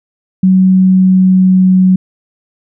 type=tone with pitch glide; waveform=sine; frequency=187.3 to 185.9 Hz; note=F#3 to F#3; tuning=+21 to +8 cents; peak=-4 dBFS; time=0.43-1.96 s; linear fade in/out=5 ms; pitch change=-13 cents; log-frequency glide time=0.7-1.72 s; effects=none